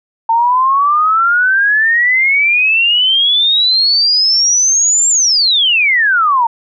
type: exponential two-way sweep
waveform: sine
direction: up then down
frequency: 898 to 7459 to 898 Hz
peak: -8 dBFS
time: 0.29-6.47 s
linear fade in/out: 5 ms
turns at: 5.09 s
effects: none